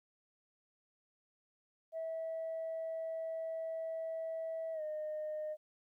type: tone with pitch glide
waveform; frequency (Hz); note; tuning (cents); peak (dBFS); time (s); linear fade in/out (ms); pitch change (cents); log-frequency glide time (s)
sine; 650 to 613.5; E5 to D#5; -24 to -25; -36; 1.92-5.57; 50; -101; 4.73-4.82
effects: tanh soft clip ceiling -34 dBFS + 13-bit